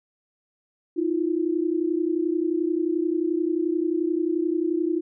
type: tone pair together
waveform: sine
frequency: 317.5 / 348.9 Hz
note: D#4 / F4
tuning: +35 / -2 cents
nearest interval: major second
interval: 163 cents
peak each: -24 dBFS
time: 0.96-5.01 s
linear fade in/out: 20 ms
effects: none